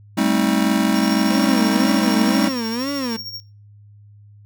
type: chord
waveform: square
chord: A half-diminished seventh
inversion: third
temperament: just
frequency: 198 / 220 / 264 / 316.8 Hz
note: G3 / A3 / C4 / Eb4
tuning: +18 / 0 / +16 / +31 cents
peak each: -22 dBFS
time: 0.17-2.49 s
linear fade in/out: 10 ms
type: tone with tremolo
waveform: square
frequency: 5540 Hz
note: F8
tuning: 15 cents flat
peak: -28 dBFS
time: 0.95-3.4 s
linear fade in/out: 0 ms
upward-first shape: sine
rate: 13 Hz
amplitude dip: 65%
type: tone with vibrato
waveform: 35% pulse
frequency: 252.1 Hz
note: B3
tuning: 36 cents sharp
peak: -20 dBFS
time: 1.3-3.17 s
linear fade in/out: 10 ms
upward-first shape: sine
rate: 2 Hz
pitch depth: 210 cents each way
effects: noise-tail reverb RT60 0.3 s tail -19 dB re dry + added 103 Hz sine -43 dBFS peak until 4.45 s